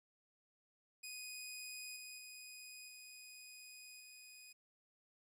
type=tone with level steps; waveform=15% pulse; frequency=2491 Hz; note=D#7; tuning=1 cent sharp; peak=-40 / -43 / -45 / -47 / -49 dBFS; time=1.03-4.53 s; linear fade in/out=10 ms; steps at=1.96 / 2.18 / 2.88 / 4 s; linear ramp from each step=5 ms; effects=13-bit